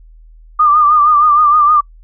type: tone with vibrato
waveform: sine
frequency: 1200 Hz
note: D6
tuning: 37 cents sharp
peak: -6 dBFS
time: 0.59-1.81 s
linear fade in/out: 10 ms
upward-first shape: triangle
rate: 6.4 Hz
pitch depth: 70 cents each way
effects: noise-tail reverb RT60 0.1 s tail -26 dB re dry + added 40 Hz sine -37 dBFS peak until 2.03 s